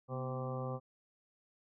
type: harmonic tone with a mistuned harmonic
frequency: 129.5 Hz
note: C3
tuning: 17 cents flat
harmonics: 1 / 2 / 3 / 4 / 5 / 6 / 7 / 8 / 9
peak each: -39 / -46 / -48 / -42 / -53 / -48 / -58 / -51 / -48 dBFS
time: 0.08-0.8 s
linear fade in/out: 50 ms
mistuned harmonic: 2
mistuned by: -82 cents
effects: none